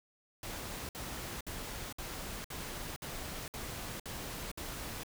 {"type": "noise bursts", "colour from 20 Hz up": "pink", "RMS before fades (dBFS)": -42, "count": 9, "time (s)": [0.43, 5.034], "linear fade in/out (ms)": 2, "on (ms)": 460, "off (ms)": 58, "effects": []}